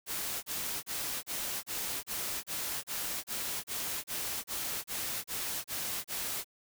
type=noise bursts; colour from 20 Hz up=white; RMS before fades=-36 dBFS; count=16; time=0.06-6.445 s; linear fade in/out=50 ms; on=370 ms; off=31 ms; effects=none